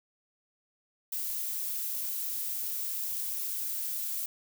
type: noise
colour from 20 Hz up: violet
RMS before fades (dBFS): -34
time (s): 1.12-4.26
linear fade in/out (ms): 5
effects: none